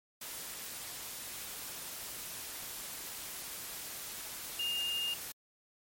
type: tone in noise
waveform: sine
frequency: 2823 Hz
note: F7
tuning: 18 cents sharp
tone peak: -32 dBFS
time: 4.59-5.14 s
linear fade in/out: 5 ms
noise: white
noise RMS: -43 dBFS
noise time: 0.21-5.32 s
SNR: +8 dB
effects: MP3 64 kbps